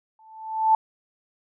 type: tone with exponential growth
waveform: sine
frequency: 880 Hz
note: A5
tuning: in tune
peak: -12 dBFS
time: 0.19-0.75 s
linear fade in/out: 2 ms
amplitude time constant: 120 ms
effects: none